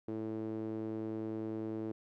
sawtooth tone with band-pass filter, 110 Hz, A2, in tune, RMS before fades -39 dBFS, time 0.08-1.92 s, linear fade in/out 5 ms, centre 350 Hz, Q 2.9, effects none

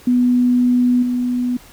sine tone with level steps, 246.9 Hz, B3, in tune, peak -11 / -16 dBFS, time 0.07-1.57 s, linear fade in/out 5 ms, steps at 1.02 s, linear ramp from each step 10 ms, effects pink hiss -44 dBFS RMS until 1.72 s

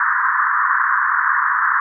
pink band-pass noise, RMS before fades -17 dBFS, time 0-1.8 s, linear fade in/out 2 ms, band 1000 to 1800 Hz, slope 96 dB/octave, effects none

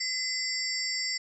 sine tone cluster, 2034 / 4729 / 5390 / 7430 Hz, C7 / D8 / E8 / A#8, -50 / +11 / +38 / -7 cents, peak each -34 / -33 / -34 / -37 dBFS, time 0-1.18 s, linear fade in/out 10 ms, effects none

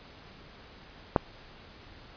click, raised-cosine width 1 ms, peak -6 dBFS, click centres 1.162 s, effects pink hiss -51 dBFS RMS until 2.16 s + resampled to 11025 Hz

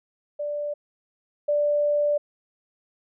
sine tone pair in turn, 587.3 / 587.3 Hz, D5 / D5, 0 / 0 cents, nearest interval unison, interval 0 cents, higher neither, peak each -26 / -19 dBFS, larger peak second, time 0.39-0.74 / 1.48-2.18 s, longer second, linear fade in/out 10 ms, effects none

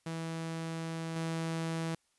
sawtooth tone with level steps, 163.6 Hz, E3, 13 cents flat, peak -32 / -29 dBFS, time 0.06-1.95 s, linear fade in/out 5 ms, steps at 1.16 s, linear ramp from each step 2 ms, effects white hiss -74 dBFS RMS until 2.18 s + resampled to 24000 Hz

